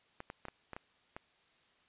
clicks, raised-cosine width 0.5 ms, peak -28 dBFS, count 7, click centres 0.204 / 0.301 / 0.453 / 0.484 / 0.733 / 0.765 / 1.165 s, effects white hiss -69 dBFS RMS until 1.88 s + resampled to 8000 Hz

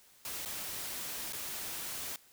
white noise with dropouts, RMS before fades -40 dBFS, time 0.25-2.16 s, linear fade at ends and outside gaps 1 ms, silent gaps 0.451-0.458 / 1.325-1.332 s, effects white hiss -62 dBFS RMS until 2.32 s

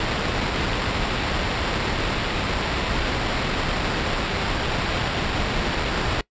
pink noise with sample-and-hold, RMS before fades -24 dBFS, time 0-6.21 s, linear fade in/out 2 ms, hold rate 6300 Hz, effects noise-tail reverb RT60 0.1 s tail -22 dB re dry + resampled to 16000 Hz

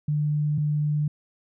sine tone pair in turn, 149.2 / 149.2 Hz, D3 / D3, +28 / +28 cents, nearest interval unison, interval 0 cents, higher neither, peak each -21 dBFS, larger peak neither, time 0.08-0.58 / 0.58-1.08 s, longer neither, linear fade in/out 5 ms, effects none

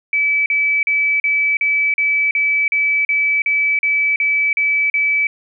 sine tone bursts, 2300 Hz, D7, 37 cents flat, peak -13 dBFS, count 14, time 0.13-5.27 s, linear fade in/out 2 ms, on 330 ms, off 40 ms, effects none

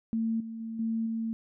sine tone with level steps, 225.4 Hz, A3, 42 cents sharp, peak -26 / -36 / -34 / -27 / -29 dBFS, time 0.13-1.33 s, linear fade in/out 0 ms, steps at 0.4 / 0.6 / 0.79 / 1.06 s, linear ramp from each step 5 ms, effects none

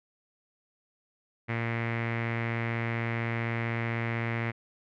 sawtooth tone with low-pass filter, 115.8 Hz, A#2, 11 cents flat, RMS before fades -31 dBFS, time 1.48-4.52 s, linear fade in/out 20 ms, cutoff 2100 Hz, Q 5, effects none

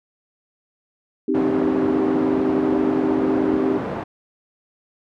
sine chord, C minor, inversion none, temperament equal, 261.6 / 311.1 / 392 Hz, C4 / Eb4 / G4, 0 / 0 / 0 cents, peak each -22 / -21 / -22 dBFS, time 1.28-3.78 s, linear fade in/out 5 ms
pink band-pass noise, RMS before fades -27 dBFS, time 1.34-4.04 s, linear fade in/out 10 ms, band 190 to 940 Hz, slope 12 dB/octave
effects none

